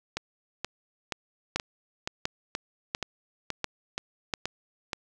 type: two click trains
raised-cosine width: 0.2 ms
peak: -10 / -13 dBFS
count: 5 / 11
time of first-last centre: 1.56-4.338 / 0.17-4.932 s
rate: 1.44 / 2.1 Hz
effects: none